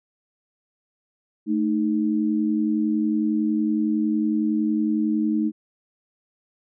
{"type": "tone pair together", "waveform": "sine", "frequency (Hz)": [219.5, 310.4], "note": ["A3", "D#4"], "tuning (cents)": [-4, -4], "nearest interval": "tritone", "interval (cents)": 600, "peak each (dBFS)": -22, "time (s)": [1.46, 5.52], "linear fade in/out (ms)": 50, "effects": []}